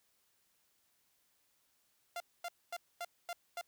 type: tone bursts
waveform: sawtooth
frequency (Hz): 694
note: F5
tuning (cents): -11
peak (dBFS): -35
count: 6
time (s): 2.16-3.612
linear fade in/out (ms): 2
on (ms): 42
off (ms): 240
effects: white hiss -75 dBFS RMS until 3.67 s